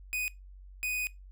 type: tone pair in turn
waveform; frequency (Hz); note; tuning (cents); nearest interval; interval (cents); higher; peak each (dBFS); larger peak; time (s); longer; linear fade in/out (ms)
45% pulse; 2489 / 2489; D#7 / D#7; 0 / 0; unison; 0; neither; -30 / -30; neither; 0.13-0.28 / 0.83-1.07; second; 0
effects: noise-tail reverb RT60 0.2 s tail -21 dB re dry + added 47 Hz sine -47 dBFS peak until 1.31 s